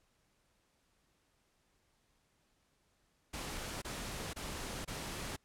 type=noise bursts; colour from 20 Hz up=pink; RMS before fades=-42 dBFS; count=4; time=3.33-5.365 s; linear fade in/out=10 ms; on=490 ms; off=25 ms; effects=pink hiss -75 dBFS RMS until 5.44 s + low-pass 11000 Hz 12 dB/octave